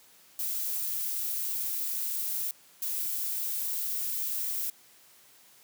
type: noise bursts at uneven times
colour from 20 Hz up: violet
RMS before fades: -32 dBFS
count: 2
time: 0.39-2.51 / 2.82-4.7 s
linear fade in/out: 2 ms
effects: white hiss -58 dBFS RMS until 5.63 s + high-pass 100 Hz 12 dB/octave